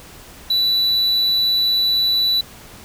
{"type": "tone", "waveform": "triangle", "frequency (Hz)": 3958, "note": "B7", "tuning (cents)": 3, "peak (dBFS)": -13, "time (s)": [0.5, 2.41], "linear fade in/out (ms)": 5, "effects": ["pink hiss -41 dBFS RMS until 2.84 s"]}